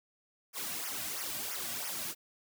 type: noise with flanger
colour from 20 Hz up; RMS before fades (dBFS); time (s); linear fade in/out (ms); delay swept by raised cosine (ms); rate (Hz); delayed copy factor
white; -38; 0.53-2.15; 50; 0.24 to 2.34; 3; -0.95
effects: none